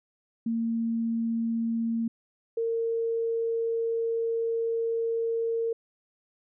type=tone pair in turn; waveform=sine; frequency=229 / 458 Hz; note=A#3 / A#4; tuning=-31 / -31 cents; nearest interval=octave; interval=1200 cents; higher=second; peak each=-25 dBFS; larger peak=neither; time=0.46-2.08 / 2.57-5.73 s; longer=second; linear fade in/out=5 ms; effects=none